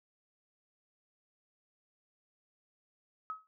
sine tone with exponential decay, 1277 Hz, D#6, 45 cents sharp, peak -33 dBFS, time 3.3-3.47 s, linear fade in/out 0 ms, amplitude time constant 36 ms, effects none

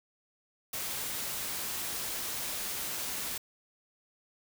white noise, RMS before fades -36 dBFS, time 0.73-3.38 s, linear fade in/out 5 ms, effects none

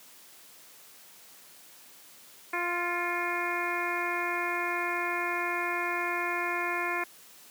harmonic tone with a mistuned harmonic, 348.8 Hz, F4, 2 cents flat, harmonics 1 / 2 / 3 / 4 / 5 / 6 / 7, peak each -36 / -37 / -34 / -38 / -35 / -35 / -38 dBFS, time 2.53-7.04 s, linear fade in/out 5 ms, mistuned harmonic 6, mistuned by +40 cents, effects white hiss -53 dBFS RMS until 7.5 s + high-pass 150 Hz 12 dB/octave

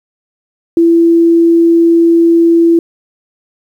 sine tone, 335.2 Hz, E4, 29 cents sharp, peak -4 dBFS, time 0.77-2.79 s, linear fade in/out 2 ms, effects 7-bit

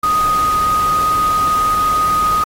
sine tone in noise, 1244.5 Hz, D#6, in tune, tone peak -12 dBFS, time 0.03-2.44 s, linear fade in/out 5 ms, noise pink, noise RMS -27 dBFS, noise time 0.03-2.44 s, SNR +12 dB, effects AAC 48 kbps

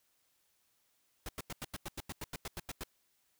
pink noise bursts, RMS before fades -41 dBFS, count 14, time 1.26-2.836 s, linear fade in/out 2 ms, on 29 ms, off 90 ms, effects white hiss -75 dBFS RMS until 3.39 s

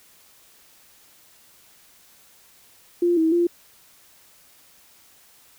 sine tone with pitch steps, 348 / 322.2 / 345.5 Hz, F4 / E4 / F4, -6 / -39 / -19 cents, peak -16 dBFS, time 3.02-3.47 s, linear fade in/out 5 ms, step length 150 ms, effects white hiss -54 dBFS RMS until 5.58 s

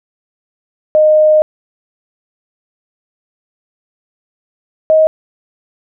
sine tone pair in turn, 616 / 629.3 Hz, D#5 / D#5, -17 / +19 cents, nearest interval unison, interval 36 cents, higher second, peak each -5 dBFS, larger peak neither, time 0.95-1.42 / 4.9-5.07 s, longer first, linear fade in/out 0 ms, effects none

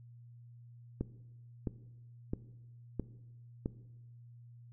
click train, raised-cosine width 3 ms, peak -21 dBFS, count 5, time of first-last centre 1.01-3.659 s, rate 1.51 Hz, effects noise-tail reverb RT60 1.0 s tail -17 dB re dry + added 119 Hz sine -52 dBFS peak until 4.72 s

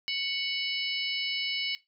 harmonic tone with a mistuned harmonic, 740 Hz, F#5, in tune, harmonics 3 / 4 / 5 / 6 / 7, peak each -34 / -32 / -39 / -37 / -37 dBFS, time 0.08-1.75 s, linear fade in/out 0 ms, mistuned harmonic 5, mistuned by +110 cents, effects noise-tail reverb RT60 0.2 s tail -18 dB re dry

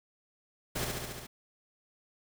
pink noise with echo, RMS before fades -34 dBFS, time 0.75-0.85 s, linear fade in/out 10 ms, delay 70 ms, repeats 6, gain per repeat -2 dB, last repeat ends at 1.27 s, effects none

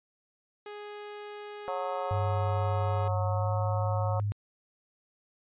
sawtooth tone, 415.3 Hz, G#4, in tune, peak -36 dBFS, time 0.66-3.08 s, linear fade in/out 2 ms
harmonic tone, 182.5 Hz, F#3, 24 cents flat, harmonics 3 / 4 / 5 / 6 / 7, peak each -34 / -36 / -38 / -40 / -41 dBFS, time 1.68-4.2 s, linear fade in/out 0 ms
sine tone with pitch glide, 99 to 102.79 Hz, G2 to G#2, +18 to -17 cents, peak -27 dBFS, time 2.11-4.32 s, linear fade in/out 0 ms, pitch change +65 cents, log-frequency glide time 3.25-3.52 s
effects resampled to 8000 Hz

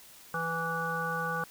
harmonic tone with a mistuned harmonic, 165.4 Hz, E3, 6 cents sharp, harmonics 1 / 3 / 5 / 7 / 9, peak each -38 / -38 / -38 / -35 / -34 dBFS, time 0.34-1.44 s, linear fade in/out 2 ms, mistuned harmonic 9, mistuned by -17 cents, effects white hiss -53 dBFS RMS until 1.5 s

